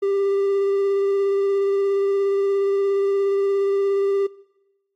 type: tone with vibrato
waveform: triangle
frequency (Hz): 395.8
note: G4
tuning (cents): +17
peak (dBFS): -16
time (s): 0.02-4.27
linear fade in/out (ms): 10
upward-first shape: square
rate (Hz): 17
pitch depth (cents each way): 11
effects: noise-tail reverb RT60 1.0 s tail -22 dB re dry + AAC 48 kbps